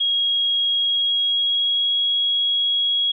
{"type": "tone with pitch glide", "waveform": "sine", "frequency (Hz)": [3289, 3316], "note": ["G#7", "G#7"], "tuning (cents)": [-18, -3], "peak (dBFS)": -17, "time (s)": [0, 3.12], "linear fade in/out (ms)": 10, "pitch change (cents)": 15, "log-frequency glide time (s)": [0.73, 1.98], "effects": []}